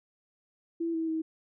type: tone with pitch steps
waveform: sine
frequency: 333.3 / 324.7 / 319.8 Hz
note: E4 / E4 / D#4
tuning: +19 / -26 / +48 cents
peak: -28 dBFS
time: 0.8-1.22 s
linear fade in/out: 10 ms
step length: 140 ms
effects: none